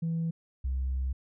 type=tone pair in turn; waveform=sine; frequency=164.81 / 65.4 Hz; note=E3 / C2; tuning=0 / 0 cents; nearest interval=octave + major third; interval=1600 cents; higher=first; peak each=-26 dBFS; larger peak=neither; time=0.02-0.31 / 0.64-1.13 s; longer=second; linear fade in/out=10 ms; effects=tanh soft clip ceiling -25 dBFS